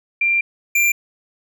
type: tone pair in turn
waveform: sine / square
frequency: 2375 / 2375 Hz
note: D7 / D7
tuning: +19 / +19 cents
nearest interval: unison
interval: 0 cents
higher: neither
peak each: -14 dBFS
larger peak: neither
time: 0.21-0.41 / 0.75-0.92 s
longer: first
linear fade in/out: 5 ms
effects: none